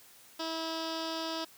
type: tone with low-pass filter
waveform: 15% pulse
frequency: 324.5 Hz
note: E4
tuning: 27 cents flat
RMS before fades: -36 dBFS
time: 0.39-1.45 s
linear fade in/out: 10 ms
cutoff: 4600 Hz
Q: 5.9
effects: white hiss -57 dBFS RMS until 1.57 s + high-pass 80 Hz 12 dB/octave